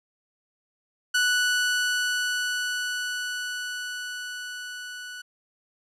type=tone with level ramp; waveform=sawtooth; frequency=1480 Hz; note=F#6; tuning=in tune; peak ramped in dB=-16 to -33 dBFS; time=1.14-5.22 s; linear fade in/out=10 ms; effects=low-pass 10000 Hz 12 dB/octave